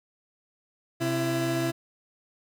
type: tone pair together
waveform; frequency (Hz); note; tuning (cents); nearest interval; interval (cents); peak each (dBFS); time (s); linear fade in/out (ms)
30% pulse; 130.81 / 334; C3 / E4; 0 / +23; octave + major third; 1623; -27 / -24; 1-1.72; 20
effects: 10-bit